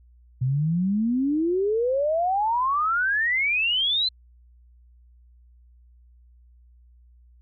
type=exponential sweep; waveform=sine; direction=up; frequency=123.47 to 4123 Hz; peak=-20 dBFS; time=0.41-4.09 s; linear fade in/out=10 ms; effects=added 60 Hz sine -51 dBFS peak until 7.41 s